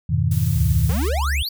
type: chord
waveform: sine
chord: F half-diminished seventh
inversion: none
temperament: just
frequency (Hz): 87.31 / 104.77 / 125.72 / 157.15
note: F2 / Ab2 / Cb3 / Eb3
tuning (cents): 0 / +16 / +31 / +18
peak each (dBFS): -22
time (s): 0.09-0.91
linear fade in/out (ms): 10
type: noise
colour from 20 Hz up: blue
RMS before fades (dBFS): -34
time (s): 0.31-1.09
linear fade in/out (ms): 5
type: tone with pitch glide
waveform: sine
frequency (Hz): 73.42 to 70.1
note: D2 to C#2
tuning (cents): 0 to +20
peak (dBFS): -19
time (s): 0.56-1.43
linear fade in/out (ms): 10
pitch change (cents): -80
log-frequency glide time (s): 0.87-1.28
type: exponential sweep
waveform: square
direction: up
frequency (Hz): 138.59 to 4824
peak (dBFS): -24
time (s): 0.89-1.49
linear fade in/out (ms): 5
effects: none

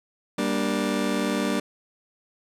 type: chord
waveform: 30% pulse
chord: G minor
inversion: none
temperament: just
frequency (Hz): 196 / 235.2 / 294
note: G3 / Bb3 / D4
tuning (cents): 0 / +16 / +2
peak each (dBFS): -25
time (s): 0.38-1.6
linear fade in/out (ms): 5
effects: low-pass 11000 Hz 12 dB/octave + 9-bit

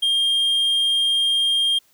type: tone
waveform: triangle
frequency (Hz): 3212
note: G7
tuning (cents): +41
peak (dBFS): -15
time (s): 0.02-1.79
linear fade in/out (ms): 10
effects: white hiss -59 dBFS RMS until 1.93 s

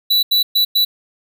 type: tone bursts at uneven times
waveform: square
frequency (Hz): 3951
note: B7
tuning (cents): 0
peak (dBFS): -12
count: 4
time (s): 0.1-0.23 / 0.31-0.43 / 0.55-0.65 / 0.75-0.85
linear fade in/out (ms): 10
effects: none

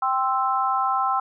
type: chord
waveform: sine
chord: C major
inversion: second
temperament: equal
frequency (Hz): 784 / 1046.5 / 1318.5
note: G5 / C6 / E6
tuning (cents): 0 / 0 / 0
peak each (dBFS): -24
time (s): 0.02-1.2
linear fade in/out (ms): 5
effects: none

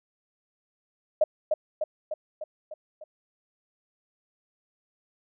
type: tone with echo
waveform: sine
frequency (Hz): 617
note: D#5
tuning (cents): -15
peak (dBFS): -16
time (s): 1.21-1.24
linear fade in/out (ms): 5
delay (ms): 300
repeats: 6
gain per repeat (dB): -4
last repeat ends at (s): 3.04
effects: none

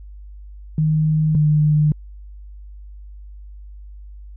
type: tone pair in turn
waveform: sine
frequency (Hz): 155.56 / 151.22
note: D#3 / D#3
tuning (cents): 0 / -49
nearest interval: unison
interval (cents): 49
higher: first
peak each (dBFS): -14 / -12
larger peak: second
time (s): 0.78-1.35 / 1.35-1.92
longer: neither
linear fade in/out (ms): 2
effects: added 50 Hz sine -35 dBFS peak until 4.36 s

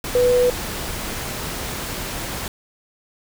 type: tone in noise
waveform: sine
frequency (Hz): 493.9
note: B4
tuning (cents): 0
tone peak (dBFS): -13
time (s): 0.15-0.5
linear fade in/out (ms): 2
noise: pink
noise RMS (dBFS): -28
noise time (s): 0.04-2.48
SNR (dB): +12
effects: none

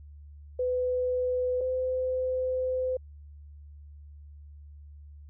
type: tone pair in turn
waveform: sine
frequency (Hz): 502 / 512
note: B4 / C5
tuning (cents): +28 / -38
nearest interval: unison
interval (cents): 34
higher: second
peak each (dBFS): -25 / -26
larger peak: first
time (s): 0.59-1.61 / 1.61-2.97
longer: second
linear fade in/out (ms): 5
effects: added 73 Hz sine -45 dBFS peak until 5.29 s

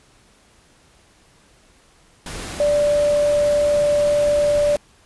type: tone in noise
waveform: sine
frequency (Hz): 586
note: D5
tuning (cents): -4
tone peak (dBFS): -14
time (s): 2.6-4.76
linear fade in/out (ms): 2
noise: pink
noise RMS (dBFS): -31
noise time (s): 2.26-4.77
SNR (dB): +14
effects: pink hiss -54 dBFS RMS until 5.05 s + resampled to 24000 Hz

